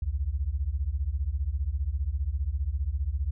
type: beating tone pair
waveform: sine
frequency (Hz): 62.5 / 77.5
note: B1 / D#2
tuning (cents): +21 / -6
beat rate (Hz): 15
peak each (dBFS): -29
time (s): 0.02-3.31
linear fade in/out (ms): 5
effects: none